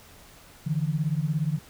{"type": "beating tone pair", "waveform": "sine", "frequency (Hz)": [146.83, 163.83], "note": ["D3", "E3"], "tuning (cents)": [0, -10], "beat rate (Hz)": 17, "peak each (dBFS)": [-26, -27], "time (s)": [0.66, 1.59], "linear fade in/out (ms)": 10, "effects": ["pink hiss -51 dBFS RMS until 1.69 s"]}